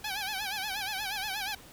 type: tone with vibrato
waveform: 10% pulse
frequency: 807 Hz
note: G#5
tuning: 50 cents flat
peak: -24 dBFS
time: 0.04-1.55 s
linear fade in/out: 5 ms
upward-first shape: sine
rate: 8.4 Hz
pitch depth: 120 cents each way
effects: pink hiss -52 dBFS RMS until 1.72 s